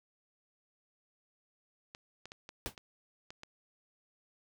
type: clicks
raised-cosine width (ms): 0.2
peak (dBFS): -29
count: 7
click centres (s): 1.949 / 2.256 / 2.319 / 2.491 / 2.778 / 3.305 / 3.434
type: noise with exponential decay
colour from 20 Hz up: pink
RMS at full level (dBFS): -34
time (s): 2.66-2.75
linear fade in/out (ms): 0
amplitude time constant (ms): 19
effects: none